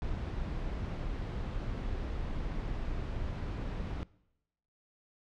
brown noise, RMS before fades -36 dBFS, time 0.02-4.03 s, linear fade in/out 0 ms, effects noise-tail reverb RT60 0.9 s tail -22 dB re dry + low-pass 4000 Hz 12 dB/octave

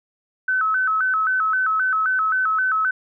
sine tone with vibrato, 1400 Hz, F6, 4 cents sharp, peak -17 dBFS, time 0.48-2.91 s, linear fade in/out 5 ms, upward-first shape square, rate 3.8 Hz, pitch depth 140 cents each way, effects none

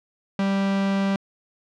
45% pulse tone, 196 Hz, G3, in tune, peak -20 dBFS, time 0.39-1.16 s, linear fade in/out 2 ms, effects low-pass 4000 Hz 12 dB/octave

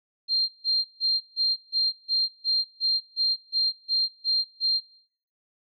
sine tone bursts, 4186 Hz, C8, in tune, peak -20 dBFS, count 13, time 0.28-4.81 s, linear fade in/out 50 ms, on 210 ms, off 150 ms, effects noise-tail reverb RT60 0.7 s tail -23 dB re dry

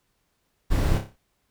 brown noise with echo, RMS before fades -21 dBFS, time 0.7-0.99 s, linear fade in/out 20 ms, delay 30 ms, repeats 6, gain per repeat -6 dB, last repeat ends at 1.17 s, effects pink hiss -72 dBFS RMS until 1.5 s

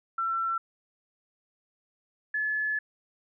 sine tone pair in turn, 1347 / 1718.3 Hz, E6 / A6, +37 / -42 cents, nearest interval major third, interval 421 cents, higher second, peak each -26 dBFS, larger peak neither, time 0.18-0.58 / 2.34-2.79 s, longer second, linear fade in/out 5 ms, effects none

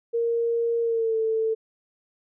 sine tone with pitch glide, 465.5 to 444.2 Hz, A#4 to A4, -2 to +16 cents, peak -21 dBFS, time 0.13-1.55 s, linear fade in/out 20 ms, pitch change -82 cents, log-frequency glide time 0.81-1.17 s, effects none

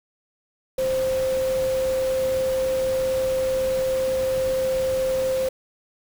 sine tone in noise, 523.3 Hz, C5, in tune, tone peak -20 dBFS, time 0.78-5.49 s, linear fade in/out 5 ms, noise pink, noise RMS -35 dBFS, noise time 0.78-5.49 s, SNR +12 dB, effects none

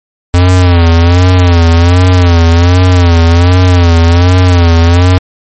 square tone with vibrato, 87.31 Hz, F2, in tune, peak -3 dBFS, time 0.34-5.18 s, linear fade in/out 0 ms, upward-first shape sine, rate 1.3 Hz, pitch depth 83 cents each way, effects MP3 32 kbps

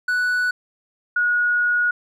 triangle / sine tone pair in turn, 1480 / 1451.2 Hz, F#6 / F#6, 0 / -34 cents, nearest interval unison, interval 34 cents, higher first, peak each -16 dBFS, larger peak neither, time 0.08-0.51 / 1.16-1.91 s, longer second, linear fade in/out 5 ms, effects none

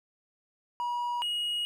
triangle tone pair in turn, 964 / 2889 Hz, B5 / F#7, -42 / -42 cents, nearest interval octave + perfect fifth, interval 1900 cents, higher second, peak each -27 dBFS, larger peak neither, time 0.8-1.22 / 1.22-1.65 s, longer second, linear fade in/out 0 ms, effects none

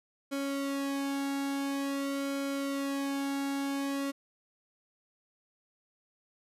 sawtooth tone with flanger, 277.2 Hz, C#4, in tune, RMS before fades -33 dBFS, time 0.31-4.12 s, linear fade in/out 20 ms, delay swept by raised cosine 1.1 to 1.63 ms, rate 0.48 Hz, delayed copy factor -0.85, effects resampled to 32000 Hz

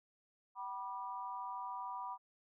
sine tone with amplitude modulation, 978 Hz, B5, 17 cents flat, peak -36 dBFS, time 0.55-2.18 s, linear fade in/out 50 ms, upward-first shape sine, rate 213 Hz, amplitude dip 100%, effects none

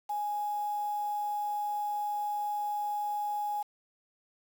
sine tone with quantisation, 830.6 Hz, G#5, in tune, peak -30 dBFS, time 0.09-3.63 s, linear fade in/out 10 ms, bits 8, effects none

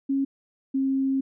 sine tone pair in turn, 273.3 / 268.6 Hz, C#4 / C4, -24 / +46 cents, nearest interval unison, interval 30 cents, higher first, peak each -21 dBFS, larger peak neither, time 0.09-0.25 / 0.74-1.21 s, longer second, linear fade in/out 10 ms, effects none

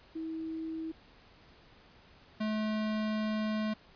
sine / square tone pair in turn, 322 / 215.4 Hz, E4 / A3, -41 / -37 cents, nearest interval perfect fifth, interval 696 cents, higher first, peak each -35 / -31 dBFS, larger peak second, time 0.15-0.92 / 2.4-3.74 s, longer second, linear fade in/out 10 ms, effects pink hiss -59 dBFS RMS until 3.95 s + resampled to 11025 Hz

